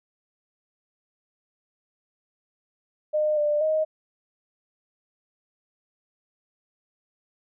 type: tone with pitch steps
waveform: sine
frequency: 609 / 594 / 625 Hz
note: D#5 / D5 / D#5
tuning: -37 / +20 / +8 cents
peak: -20 dBFS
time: 3.13-3.85 s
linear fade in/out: 20 ms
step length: 240 ms
effects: none